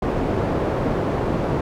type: low-pass noise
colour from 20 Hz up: white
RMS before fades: -22 dBFS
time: 0.02-1.61 s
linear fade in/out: 5 ms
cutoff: 530 Hz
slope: 12 dB/octave
effects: none